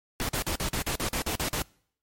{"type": "noise bursts", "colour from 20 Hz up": "pink", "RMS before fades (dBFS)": -29, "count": 11, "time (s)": [0.2, 1.619], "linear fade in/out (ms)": 0, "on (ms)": 89, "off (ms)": 44, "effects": ["noise-tail reverb RT60 0.6 s tail -25 dB re dry", "MP3 64 kbps"]}